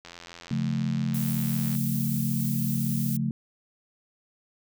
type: click train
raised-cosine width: 0.2 ms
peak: -25 dBFS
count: 147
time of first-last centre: 0.05-1.752 s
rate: 85.8 Hz
type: chord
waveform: sine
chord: Db augmented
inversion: none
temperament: equal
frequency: 138.59 / 174.61 / 220 Hz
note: Db3 / F3 / A3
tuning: 0 / 0 / 0 cents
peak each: -28 / -31 / -28 dBFS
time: 0.51-3.31 s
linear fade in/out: 2 ms
type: noise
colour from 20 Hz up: violet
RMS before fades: -35 dBFS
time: 1.14-3.17 s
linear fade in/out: 5 ms
effects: none